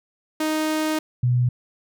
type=tone pair in turn; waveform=sawtooth / sine; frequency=311.1 / 123.46 Hz; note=D#4 / B2; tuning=0 / 0 cents; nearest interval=octave + major third; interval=1600 cents; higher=first; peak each=-17 / -16 dBFS; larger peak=second; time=0.4-0.99 / 1.23-1.49 s; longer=first; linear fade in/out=5 ms; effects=none